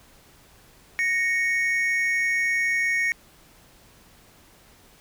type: tone pair together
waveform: triangle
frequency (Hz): 1865.2 / 2217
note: A#6 / C#7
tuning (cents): +1 / 0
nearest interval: minor third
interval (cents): 299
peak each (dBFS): -22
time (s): 0.99-3.12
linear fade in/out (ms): 0
effects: pink hiss -54 dBFS RMS until 5 s